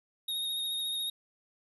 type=tone with vibrato; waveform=square; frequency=3729 Hz; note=A#7; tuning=in tune; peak=-32 dBFS; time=0.28-1.1 s; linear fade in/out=5 ms; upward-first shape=triangle; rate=14 Hz; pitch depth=27 cents each way; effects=none